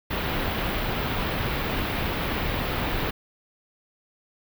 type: band-stop noise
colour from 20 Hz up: pink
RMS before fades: -27 dBFS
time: 0.1-3.11 s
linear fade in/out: 10 ms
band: 3700 to 16000 Hz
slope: 24 dB/octave
effects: none